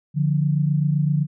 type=tone pair together; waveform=sine; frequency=146.83 / 174.61 Hz; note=D3 / F3; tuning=0 / 0 cents; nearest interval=minor third; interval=300 cents; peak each=-18 / -23 dBFS; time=0.14-1.27 s; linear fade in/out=50 ms; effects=none